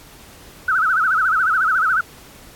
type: tone with vibrato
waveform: sine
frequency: 1396.9 Hz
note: F6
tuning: in tune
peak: -14 dBFS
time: 0.68-2.01 s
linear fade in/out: 5 ms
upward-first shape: sine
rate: 14 Hz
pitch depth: 180 cents each way
effects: pink hiss -44 dBFS RMS until 2.55 s + AAC 64 kbps